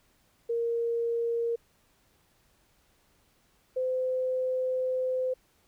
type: tone pair in turn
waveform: sine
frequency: 466.2 / 512.8 Hz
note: A#4 / C5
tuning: 0 / -35 cents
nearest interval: major second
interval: 165 cents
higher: second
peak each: -26 dBFS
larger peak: neither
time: 0.49-1.56 / 3.76-5.34 s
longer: second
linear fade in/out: 10 ms
effects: pink hiss -67 dBFS RMS until 5.67 s